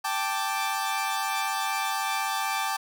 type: chord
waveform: sawtooth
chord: G suspended second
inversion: none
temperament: equal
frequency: 784 / 880 / 1174.7 Hz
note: G5 / A5 / D6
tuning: 0 / 0 / 0 cents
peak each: -27 dBFS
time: 0.04-2.77 s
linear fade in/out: 10 ms
effects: none